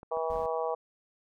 clicks, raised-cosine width 1 ms, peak -32 dBFS, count 3, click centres 0.031 / 0.171 / 0.359 s
harmonic tone, 161.8 Hz, E3, 32 cents flat, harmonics 3 / 4 / 5 / 6 / 7, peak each -32 / -34 / -36 / -38 / -39 dBFS, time 0.11-0.75 s, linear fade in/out 10 ms
brown noise, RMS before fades -45 dBFS, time 0.3-0.46 s, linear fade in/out 2 ms
effects none

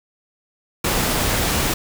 pink noise, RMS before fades -20 dBFS, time 0.84-1.74 s, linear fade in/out 5 ms, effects none

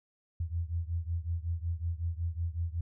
sine beating tone pair, 82.41 / 87.81 Hz, E2 / F2, 0 / +10 cents, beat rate 5.4 Hz, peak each -33 / -35 dBFS, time 0.4-2.81 s, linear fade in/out 5 ms, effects none

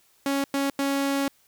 sawtooth tone bursts at uneven times, 277.2 Hz, C#4, in tune, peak -19 dBFS, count 3, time 0.26-0.44 / 0.54-0.7 / 0.79-1.28 s, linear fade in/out 2 ms, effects white hiss -62 dBFS RMS until 1.47 s

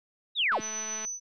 sine linear sweep, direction down, 3951 to 40.65 Hz, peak -23 dBFS, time 0.35-0.61 s, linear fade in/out 50 ms
click train, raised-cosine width 0.3 ms, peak -25 dBFS, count 116, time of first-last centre 0.52-1.05 s, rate 217 Hz
sine tone with tremolo, 6000 Hz, F#8, 23 cents sharp, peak -31 dBFS, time 0.6-1.2 s, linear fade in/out 50 ms, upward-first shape triangle, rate 6.8 Hz, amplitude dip 35%
effects none

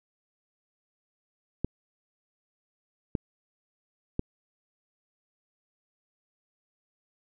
clicks, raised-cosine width 3 ms, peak -14 dBFS, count 3, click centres 1.646 / 3.152 / 4.194 s, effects none

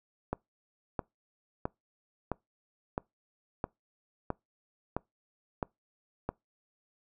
click train, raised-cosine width 1 ms, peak -17 dBFS, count 10, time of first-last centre 0.33-6.29 s, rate 1.51 Hz, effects noise-tail reverb RT60 0.2 s tail -25 dB re dry

